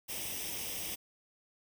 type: noise with comb filter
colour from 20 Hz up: white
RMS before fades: -39 dBFS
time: 0.08-0.96 s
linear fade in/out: 20 ms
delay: 0.35 ms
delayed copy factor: +0.7
effects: none